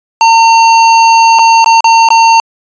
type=tone with dropouts; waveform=square; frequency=910 Hz; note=A#5; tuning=42 cents flat; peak=-3 dBFS; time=0.21-2.4 s; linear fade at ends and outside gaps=1 ms; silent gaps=1.388-1.392 / 1.644-1.66 / 1.806-1.843 / 2.088-2.104 s; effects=resampled to 16000 Hz